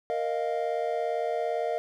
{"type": "chord", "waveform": "triangle", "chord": "Bb suspended fourth", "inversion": "none", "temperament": "just", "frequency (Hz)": [466.2, 621.6, 699.2], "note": ["Bb4", "Eb5", "F5"], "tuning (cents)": [0, -2, 2], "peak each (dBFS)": -29, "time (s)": [0.1, 1.78], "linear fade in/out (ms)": 0, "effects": []}